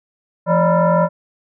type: tone with frequency modulation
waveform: sine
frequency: 216.4 Hz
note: A3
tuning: 29 cents flat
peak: -11 dBFS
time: 0.46-1.09 s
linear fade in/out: 50 ms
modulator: 387 Hz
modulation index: 2.3
effects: none